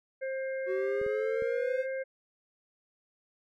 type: harmonic tone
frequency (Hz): 530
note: C5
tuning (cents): +22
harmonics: 1 / 3 / 4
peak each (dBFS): -32 / -43 / -45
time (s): 0.21-2.04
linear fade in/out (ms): 20
type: exponential sweep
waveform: triangle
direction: up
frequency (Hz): 371.2 to 523.3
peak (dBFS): -28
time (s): 0.66-1.87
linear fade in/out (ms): 50
type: clicks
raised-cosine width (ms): 3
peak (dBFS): -33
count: 3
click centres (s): 1.015 / 1.064 / 1.422
effects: none